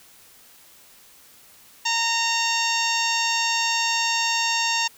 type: harmonic tone with a mistuned harmonic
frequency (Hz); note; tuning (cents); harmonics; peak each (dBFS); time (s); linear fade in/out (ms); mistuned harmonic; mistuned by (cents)
920; A#5; -23; 1 / 2 / 3 / 4 / 5 / 6 / 7 / 8; -26 / -29 / -26 / -30 / -31 / -28 / -31 / -34; 1.85-4.88; 10; 5; -29
effects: white hiss -51 dBFS RMS until 4.97 s